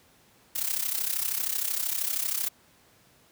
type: noise with amplitude modulation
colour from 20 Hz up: blue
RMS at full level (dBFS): -26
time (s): 0.55-2.49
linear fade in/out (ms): 10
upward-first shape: sine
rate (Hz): 32.9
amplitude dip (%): 75
effects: pink hiss -60 dBFS RMS until 3.31 s + high-pass 80 Hz 12 dB/octave